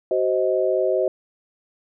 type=chord; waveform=sine; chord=C diminished; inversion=second; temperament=just; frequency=376.7 / 523.3 / 627.9 Hz; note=Gb4 / C5 / Eb5; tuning=+31 / 0 / +16 cents; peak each=-22 dBFS; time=0.11-1.08 s; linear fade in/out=2 ms; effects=none